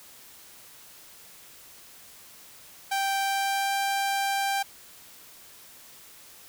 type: tone with pitch glide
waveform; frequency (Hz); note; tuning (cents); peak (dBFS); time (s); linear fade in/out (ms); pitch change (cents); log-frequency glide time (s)
sawtooth; 784 to 789; G5 to G5; 0 to +11; -21; 2.91-4.63; 10; +11; 3.19-3.75
effects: white hiss -50 dBFS RMS until 6.48 s